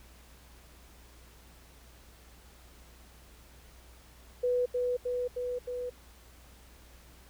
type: tone with echo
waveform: sine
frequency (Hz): 493.9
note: B4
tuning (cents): 0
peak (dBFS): -25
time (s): 4.43-4.66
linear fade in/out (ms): 10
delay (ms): 310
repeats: 4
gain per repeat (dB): -2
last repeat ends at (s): 5.9
effects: added 60 Hz sine -55 dBFS peak until 7.29 s + pink hiss -58 dBFS RMS until 7.29 s